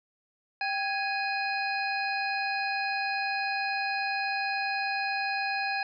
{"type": "harmonic tone with a mistuned harmonic", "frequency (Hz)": 830.6, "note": "G#5", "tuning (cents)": 0, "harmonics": [1, 2, 3, 5, 6], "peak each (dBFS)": [-31, -33, -33, -39, -43], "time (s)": [0.61, 5.83], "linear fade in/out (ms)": 2, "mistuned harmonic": 1, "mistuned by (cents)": -98, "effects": []}